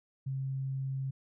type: tone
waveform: sine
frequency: 134.2 Hz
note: C3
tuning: 44 cents sharp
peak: -32 dBFS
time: 0.26-1.11 s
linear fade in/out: 10 ms
effects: none